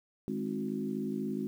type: harmonic tone with a mistuned harmonic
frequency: 52.2 Hz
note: G#1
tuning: 10 cents sharp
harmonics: 3 / 4 / 5 / 6 / 7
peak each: -44 / -35 / -37 / -43 / -39 dBFS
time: 0.28-1.47 s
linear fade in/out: 0 ms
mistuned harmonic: 5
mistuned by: +30 cents
effects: 10-bit